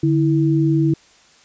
sine tone pair together, 146.83 / 325.6 Hz, D3 / E4, 0 / -21 cents, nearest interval octave + major second, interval 1379 cents, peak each -16 / -16 dBFS, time 0.03-0.94 s, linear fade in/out 5 ms, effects white hiss -51 dBFS RMS until 1.44 s + resampled to 16000 Hz

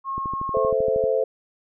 sine tone, 1082 Hz, C#6, 42 cents flat, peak -25 dBFS, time 0.04-0.73 s, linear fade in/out 50 ms
click train, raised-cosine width 3 ms, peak -21 dBFS, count 12, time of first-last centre 0.18-1.039 s, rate 12.8 Hz
sine chord, A minor, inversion none, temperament equal, 440 / 523.3 / 659.3 Hz, A4 / C5 / E5, 0 / 0 / 0 cents, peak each -23 / -21 / -27 dBFS, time 0.54-1.24 s, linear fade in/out 5 ms
effects none

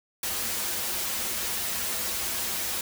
white noise with comb filter, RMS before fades -30 dBFS, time 0.23-2.81 s, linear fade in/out 2 ms, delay 6.9 ms, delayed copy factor -0.85, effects none

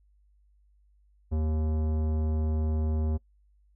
sine tone with tanh clipping, 77.9 Hz, D#2, 3 cents sharp, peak -27 dBFS, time 1.31-3.18 s, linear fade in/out 20 ms, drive 16 dB, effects noise-tail reverb RT60 0.1 s tail -22 dB re dry + added 50 Hz sine -60 dBFS peak until 3.75 s

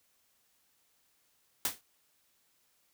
white noise with exponential decay, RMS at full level -27 dBFS, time 1.65-1.81 s, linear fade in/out 1 ms, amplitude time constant 33 ms, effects white hiss -72 dBFS RMS until 2.93 s

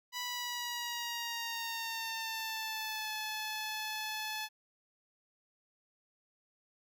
10% pulse tone with pitch glide, 985 to 862.5 Hz, B5 to A5, -5 to -35 cents, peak -28 dBFS, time 0.12-4.49 s, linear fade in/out 50 ms, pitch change -230 cents, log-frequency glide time 0.22-3.12 s, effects none

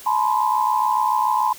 sine tone cluster, 859 / 972 / 1039 Hz, A5 / B5 / C6, -42 / -28 / -12 cents, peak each -21 dBFS, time 0.06-1.53 s, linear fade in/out 5 ms, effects white hiss -41 dBFS RMS until 1.58 s

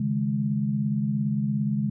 sine chord, C# suspended second, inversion none, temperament just, 138.59 / 155.92 / 207.9 Hz, C#3 / D#3 / G#3, 0 / +4 / +2 cents, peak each -27 / -31 / -25 dBFS, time 0-1.9 s, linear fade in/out 5 ms, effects none

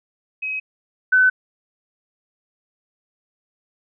sine tone pair in turn, 2541 / 1510.9 Hz, D#7 / F#6, +36 / +36 cents, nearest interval major sixth, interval 900 cents, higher first, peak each -23 / -11 dBFS, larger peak second, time 0.42-0.6 / 1.12-1.3 s, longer neither, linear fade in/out 10 ms, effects none

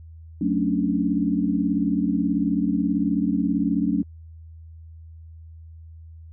sine chord, D major seventh, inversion first, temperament just, 183.54 / 220.2 / 275.3 / 293.7 Hz, F#3 / A3 / C#4 / D4, -14 / +2 / -12 / 0 cents, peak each -25 dBFS, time 0.41-4.03 s, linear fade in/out 5 ms, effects added 81 Hz sine -40 dBFS peak until 6.32 s

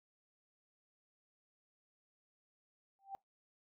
sine tone with exponential growth, 784 Hz, G5, in tune, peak -38 dBFS, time 2.99-3.15 s, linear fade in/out 0 ms, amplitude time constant 34 ms, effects noise-tail reverb RT60 0.2 s tail -25 dB re dry

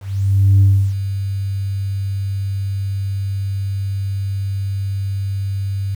sine tone with ADSR envelope, 98 Hz, G2, in tune, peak -5 dBFS, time 0-5.95 s, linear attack 610 ms, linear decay 320 ms, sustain -13 dB, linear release 6 ms, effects tanh soft clip ceiling -5 dBFS + 7-bit

